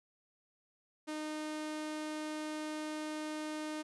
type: tone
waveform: sawtooth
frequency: 307 Hz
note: D#4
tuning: 23 cents flat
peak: -34 dBFS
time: 1.07-3.83 s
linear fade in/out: 20 ms
effects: resampled to 24000 Hz